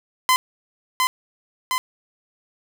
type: tone with echo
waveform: sawtooth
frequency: 1024 Hz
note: C6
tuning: 38 cents flat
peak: -10 dBFS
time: 0.29-0.36 s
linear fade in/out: 0 ms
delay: 710 ms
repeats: 2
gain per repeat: -3 dB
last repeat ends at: 1.78 s
effects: none